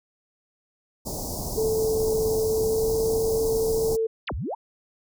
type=band-stop noise; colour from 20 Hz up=pink; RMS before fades=-31 dBFS; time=1.05-3.97 s; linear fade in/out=20 ms; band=910 to 4800 Hz; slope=48 dB/octave
type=tone with pitch glide; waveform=sine; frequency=440.7 to 447.4 Hz; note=A4 to A4; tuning=+3 to +29 cents; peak=-21 dBFS; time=1.57-4.07 s; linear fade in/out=10 ms; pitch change=+26 cents; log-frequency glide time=2.56-3.02 s
type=exponential two-way sweep; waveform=sine; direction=down then up; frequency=5360 to 51.91 to 1008 Hz; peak=-27 dBFS; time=4.27-4.55 s; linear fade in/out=10 ms; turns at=4.34 s
effects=none